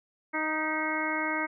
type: harmonic tone with a mistuned harmonic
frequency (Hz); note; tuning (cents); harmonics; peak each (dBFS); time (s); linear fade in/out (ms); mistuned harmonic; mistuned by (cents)
311.1; D#4; 0; 1 / 2 / 3 / 4 / 5 / 6 / 7; -34 / -37 / -35 / -36 / -35 / -37 / -33; 0.33-1.47; 20; 6; +46
effects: none